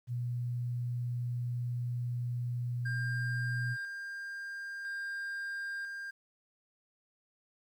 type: tone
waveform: sine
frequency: 121.5 Hz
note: B2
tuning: 28 cents flat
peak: -32 dBFS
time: 0.07-3.77 s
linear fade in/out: 50 ms
type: tone with tremolo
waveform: triangle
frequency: 1600 Hz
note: G6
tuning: 35 cents sharp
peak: -34 dBFS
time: 2.85-6.11 s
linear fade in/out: 10 ms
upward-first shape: square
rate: 0.5 Hz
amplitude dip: 30%
effects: 11-bit